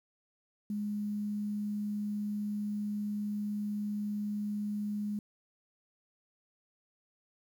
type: tone with quantisation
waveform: sine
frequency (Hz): 207.7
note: G#3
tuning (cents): 0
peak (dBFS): -32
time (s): 0.7-5.19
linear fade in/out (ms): 2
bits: 10
effects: none